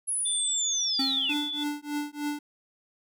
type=linear sweep; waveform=sine; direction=down; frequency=10700 to 2413 Hz; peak=-26 dBFS; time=0.07-1.34 s; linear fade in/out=20 ms
type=tone with pitch glide; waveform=sine; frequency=3520 to 3458 Hz; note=A7 to A7; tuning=0 to -31 cents; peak=-30 dBFS; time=0.25-1.64 s; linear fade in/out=10 ms; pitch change=-31 cents; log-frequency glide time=0.68-1.08 s
type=tone with exponential decay; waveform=square; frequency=268.6 Hz; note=C4; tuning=46 cents sharp; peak=-27 dBFS; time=0.99-1.64 s; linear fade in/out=5 ms; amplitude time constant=140 ms
type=tone with tremolo; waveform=square; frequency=293.7 Hz; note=D4; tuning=in tune; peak=-27 dBFS; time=1.29-2.39 s; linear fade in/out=5 ms; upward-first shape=triangle; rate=3.3 Hz; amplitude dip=100%
effects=none